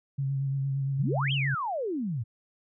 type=tone with vibrato; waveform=sine; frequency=136.8 Hz; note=C#3; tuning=23 cents flat; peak=-26 dBFS; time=0.18-1.55 s; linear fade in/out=10 ms; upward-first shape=sine; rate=8.7 Hz; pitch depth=27 cents each way
type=exponential two-way sweep; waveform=sine; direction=up then down; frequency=103.83 to 3313 to 103.83 Hz; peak=-28 dBFS; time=0.98-2.24 s; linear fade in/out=20 ms; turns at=1.32 s
effects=none